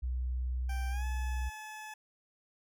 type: tone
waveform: sine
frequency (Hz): 62.5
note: B1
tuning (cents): +21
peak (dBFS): -31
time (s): 0.02-1.5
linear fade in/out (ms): 20
type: tone with pitch glide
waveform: 20% pulse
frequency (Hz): 784 to 859.9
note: G5 to A5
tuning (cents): 0 to -40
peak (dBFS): -38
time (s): 0.69-1.94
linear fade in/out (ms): 5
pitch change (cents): +160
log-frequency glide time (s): 0.9-1.05
effects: none